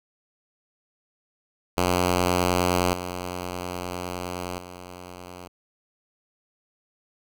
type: tone with level steps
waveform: 5% pulse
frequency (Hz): 89.7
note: F2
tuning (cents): +47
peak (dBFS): -9 / -19 / -28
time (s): 1.77-5.48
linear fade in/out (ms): 10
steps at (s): 2.93 / 4.58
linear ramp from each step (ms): 2
effects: none